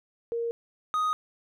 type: tone pair in turn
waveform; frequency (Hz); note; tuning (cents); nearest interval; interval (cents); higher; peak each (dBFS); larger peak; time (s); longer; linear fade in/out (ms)
sine / triangle; 466.2 / 1247.2; A#4 / D#6; 0 / +4; octave + perfect fourth; 1704; second; -27 / -22; second; 0.32-0.51 / 0.94-1.13; neither; 0
effects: none